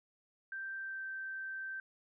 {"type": "tone with pitch glide", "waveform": "sine", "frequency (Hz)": [1568, 1557.2], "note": ["G6", "G6"], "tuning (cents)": [0, -12], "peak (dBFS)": -39, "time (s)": [0.52, 1.8], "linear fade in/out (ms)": 2, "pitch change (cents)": -12, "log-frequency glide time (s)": [0.8, 1.03], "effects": []}